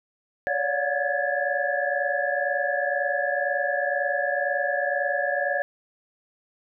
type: tone cluster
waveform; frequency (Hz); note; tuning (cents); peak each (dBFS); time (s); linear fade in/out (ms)
sine; 560 / 582 / 717 / 1661 / 1730; C#5 / D5 / F5 / G#6 / A6; +18 / -16 / +45 / 0 / -30; -29; 0.47-5.62; 0
effects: none